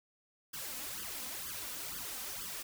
white noise with flanger, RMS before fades -42 dBFS, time 0.53-2.63 s, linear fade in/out 10 ms, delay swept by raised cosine 0.61 to 4.01 ms, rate 2.1 Hz, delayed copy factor +1, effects none

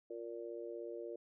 harmonic tone, 116.6 Hz, A#2, 1 cent sharp, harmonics 3 / 4 / 5, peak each -46 / -46 / -49 dBFS, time 0.1-1.16 s, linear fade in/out 5 ms, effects none

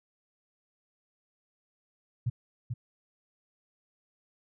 sine tone with echo, 120 Hz, B2, 49 cents flat, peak -25 dBFS, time 2.26-2.3 s, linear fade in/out 10 ms, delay 440 ms, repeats 1, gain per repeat -5 dB, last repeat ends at 2.74 s, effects none

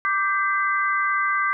sine chord, G major, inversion second, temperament equal with one note detuned, 1174.7 / 1568 / 2028 Hz, D6 / G6 / B6, 0 / 0 / +45 cents, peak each -22 / -24 / -26 dBFS, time 0.05-1.53 s, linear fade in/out 0 ms, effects none

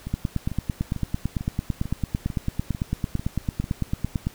two click trains, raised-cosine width 5 ms, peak -18 / -11 dBFS, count 9 / 38, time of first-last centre 0.07-3.641 / 0.14-4.269 s, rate 2.24 / 8.96 Hz, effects pink hiss -48 dBFS RMS until 4.34 s

